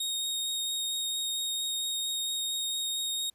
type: tone with vibrato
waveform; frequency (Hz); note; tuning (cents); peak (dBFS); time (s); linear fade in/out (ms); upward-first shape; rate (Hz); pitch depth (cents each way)
sawtooth; 3729; A#7; 0; -27; 0-3.3; 5; triangle; 4.4; 10
effects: pink hiss -72 dBFS RMS until 3.34 s + resampled to 32000 Hz

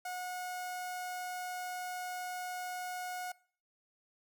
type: tone with notch filter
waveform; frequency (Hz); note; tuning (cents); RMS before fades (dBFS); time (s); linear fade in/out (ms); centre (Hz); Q
sawtooth; 727; F#5; -31; -40; 0.05-3.32; 5; 3300; 2
effects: noise-tail reverb RT60 0.5 s tail -22 dB re dry

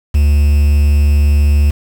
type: tone with quantisation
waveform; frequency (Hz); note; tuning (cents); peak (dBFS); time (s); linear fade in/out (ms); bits
triangle; 72.9; D2; -12; -5; 0.14-1.71; 10; 5
effects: none

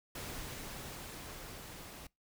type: noise with level ramp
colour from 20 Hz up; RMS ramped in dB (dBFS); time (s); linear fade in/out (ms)
pink; -43 to -50; 0.15-2.07; 5
effects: noise-tail reverb RT60 0.2 s tail -24 dB re dry

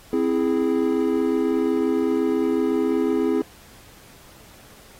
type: chord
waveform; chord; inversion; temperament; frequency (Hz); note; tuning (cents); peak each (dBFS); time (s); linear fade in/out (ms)
triangle; C augmented; none; equal; 261.6 / 329.6 / 415.3; C4 / E4 / G#4; 0 / 0 / 0; -21; 0.13-3.42; 2
effects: pink hiss -49 dBFS RMS until 4.99 s + AAC 48 kbps

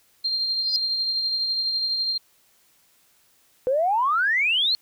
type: tone with tremolo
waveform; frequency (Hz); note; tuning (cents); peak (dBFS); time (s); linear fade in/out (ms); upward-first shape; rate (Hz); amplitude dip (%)
sine; 4186; C8; 0; -20; 0.24-2.18; 10; triangle; 12; 40
type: tone with exponential growth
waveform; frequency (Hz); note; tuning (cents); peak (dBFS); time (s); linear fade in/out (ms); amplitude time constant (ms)
sine; 4900; D#8; -27; -16; 0.62-0.76; 1; 30
type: exponential sweep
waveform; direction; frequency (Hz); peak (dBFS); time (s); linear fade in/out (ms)
sine; up; 492.5 to 4364; -18; 3.67-4.75; 0
effects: tanh soft clip ceiling -10 dBFS + white hiss -61 dBFS RMS until 4.81 s

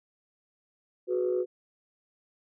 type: tone cluster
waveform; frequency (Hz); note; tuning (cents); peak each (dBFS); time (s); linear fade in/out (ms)
sine; 367.9 / 418.6 / 496.6; F#4 / G#4 / B4; -10 / +14 / +9; -26 / -35 / -30; 1.07-1.46; 50
effects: tanh soft clip ceiling -18 dBFS

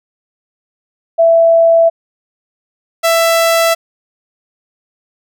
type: tone pair in turn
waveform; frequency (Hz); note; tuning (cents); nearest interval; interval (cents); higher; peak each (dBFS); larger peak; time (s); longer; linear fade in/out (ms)
sine / sawtooth; 664 / 664; E5 / E5; +12 / +12; unison; 0; neither; -5; neither; 1.18-1.9 / 3.03-3.75; neither; 20
effects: none

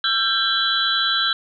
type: tone cluster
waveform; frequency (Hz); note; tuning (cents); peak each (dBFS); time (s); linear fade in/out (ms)
sine; 1345 / 1582 / 3127 / 3361 / 3954; E6 / G6 / G7 / G#7 / B7; +34 / +15 / -5 / +20 / +1; -25 / -23 / -26 / -24 / -22; 0.04-1.33; 2
effects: none

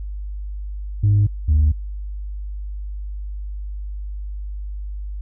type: tone pair in turn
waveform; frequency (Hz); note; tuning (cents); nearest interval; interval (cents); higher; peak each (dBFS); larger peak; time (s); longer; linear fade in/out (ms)
sine; 102.9 / 75.18; G#2 / D2; -16 / +41; perfect fourth; 543; first; -10; neither; 1.03-1.27 / 1.48-1.72; neither; 10
effects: tanh soft clip ceiling -10 dBFS + added 50 Hz sine -26 dBFS peak until 5.21 s

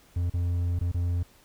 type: tone with dropouts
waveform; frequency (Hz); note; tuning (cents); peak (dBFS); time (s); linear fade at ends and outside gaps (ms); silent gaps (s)
triangle; 87.31; F2; 0; -22; 0.16-1.23; 5; 0.299-0.338 / 0.791-0.81 / 0.917-0.944
effects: pink hiss -58 dBFS RMS until 1.44 s

